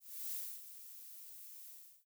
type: noise with ADSR envelope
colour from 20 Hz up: violet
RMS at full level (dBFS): -41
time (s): 0-2.05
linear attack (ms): 320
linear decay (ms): 290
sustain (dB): -12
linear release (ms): 350
effects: noise-tail reverb RT60 0.1 s tail -21 dB re dry